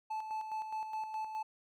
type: tone with tremolo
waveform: triangle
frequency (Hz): 871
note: A5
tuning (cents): -18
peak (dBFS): -33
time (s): 0.1-1.43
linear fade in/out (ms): 10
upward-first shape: square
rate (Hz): 4.8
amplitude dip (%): 50
effects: none